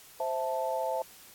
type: chord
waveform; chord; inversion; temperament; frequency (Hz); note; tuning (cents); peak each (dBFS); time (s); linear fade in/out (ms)
sine; A minor; first; equal; 523.3 / 659.3 / 880; C5 / E5 / A5; 0 / 0 / 0; -33; 0.2-1.02; 2
effects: white hiss -53 dBFS RMS until 1.34 s + AAC 64 kbps